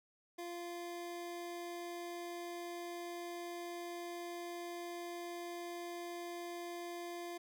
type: tone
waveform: 25% pulse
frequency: 346.6 Hz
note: F4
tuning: 13 cents flat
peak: -39 dBFS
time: 0.38-7.38 s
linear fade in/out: 10 ms
effects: none